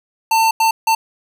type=tone bursts at uneven times; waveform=square; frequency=896 Hz; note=A5; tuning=31 cents sharp; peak=-12 dBFS; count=3; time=0.31-0.51 / 0.6-0.71 / 0.87-0.95 s; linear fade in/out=5 ms; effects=none